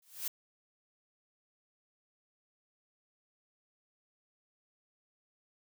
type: noise with exponential growth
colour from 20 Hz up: blue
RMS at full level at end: -32 dBFS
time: 0.02-0.28 s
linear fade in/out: 5 ms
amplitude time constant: 56 ms
effects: none